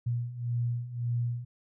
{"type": "beating tone pair", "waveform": "sine", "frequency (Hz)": [118.5, 120.3], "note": ["A#2", "B2"], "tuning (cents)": [29, -45], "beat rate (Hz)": 1.8, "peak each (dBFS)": [-34, -30], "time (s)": [0.06, 1.45], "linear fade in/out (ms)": 10, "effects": []}